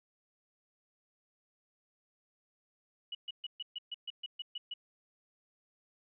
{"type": "tone bursts", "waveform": "sine", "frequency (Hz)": 2930, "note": "F#7", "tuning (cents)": -18, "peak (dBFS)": -37, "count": 11, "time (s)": [3.12, 4.739], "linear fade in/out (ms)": 5, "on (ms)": 29, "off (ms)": 130, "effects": []}